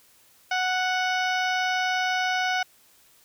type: harmonic tone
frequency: 739 Hz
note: F#5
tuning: 2 cents flat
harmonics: 1 / 2 / 3 / 4 / 5 / 6 / 7 / 8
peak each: -26 / -27 / -31 / -34 / -39 / -43 / -38 / -41 dBFS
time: 0.51-2.63 s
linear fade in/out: 5 ms
effects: white hiss -58 dBFS RMS until 3.24 s